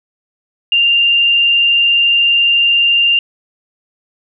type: tone with vibrato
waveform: sine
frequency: 2794 Hz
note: F7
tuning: in tune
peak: -8 dBFS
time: 0.72-3.19 s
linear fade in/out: 2 ms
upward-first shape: triangle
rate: 20 Hz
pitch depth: 26 cents each way
effects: none